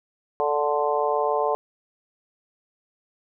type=harmonic tone with a mistuned harmonic; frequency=146.83 Hz; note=D3; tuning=in tune; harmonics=3 / 4 / 5 / 6 / 7; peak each=-25 / -26 / -27 / -28 / -28 dBFS; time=0.4-1.55 s; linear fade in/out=0 ms; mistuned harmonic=7; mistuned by=+22 cents; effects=none